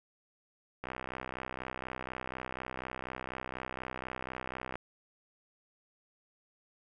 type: click train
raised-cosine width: 0.5 ms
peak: -23 dBFS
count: 252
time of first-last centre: 0.84-4.756 s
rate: 64.1 Hz
effects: none